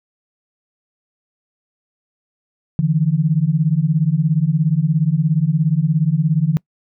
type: beating tone pair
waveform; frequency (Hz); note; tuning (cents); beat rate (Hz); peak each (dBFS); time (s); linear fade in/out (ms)
sine; 147.9 / 164.9; D3 / E3; +13 / +1; 17; -16; 2.79-6.57; 0
effects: noise-tail reverb RT60 0.1 s tail -25 dB re dry